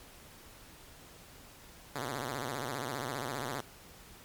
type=tone with vibrato; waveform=5% pulse; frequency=130.81 Hz; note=C3; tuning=in tune; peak=-24 dBFS; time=1.95-3.61 s; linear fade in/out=5 ms; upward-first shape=sine; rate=15 Hz; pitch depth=200 cents each way; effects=pink hiss -54 dBFS RMS until 4.24 s + MP3 96 kbps